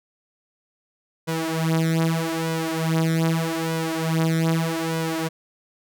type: tone with flanger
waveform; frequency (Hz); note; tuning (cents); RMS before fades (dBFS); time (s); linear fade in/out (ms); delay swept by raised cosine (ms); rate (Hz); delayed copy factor
sawtooth; 162.7; E3; -22; -23; 1.27-5.29; 20; 2 to 6.7; 0.81; +0.95
effects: none